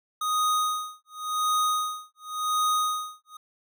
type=tone with tremolo; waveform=square; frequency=1244.5 Hz; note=D#6; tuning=in tune; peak=-22 dBFS; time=0.21-3.37 s; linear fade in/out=5 ms; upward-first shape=sine; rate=0.91 Hz; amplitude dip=100%; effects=none